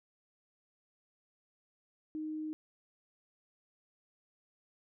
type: tone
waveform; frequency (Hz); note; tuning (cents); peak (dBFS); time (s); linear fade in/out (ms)
sine; 310; D#4; -6; -36; 2.15-2.53; 0
effects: none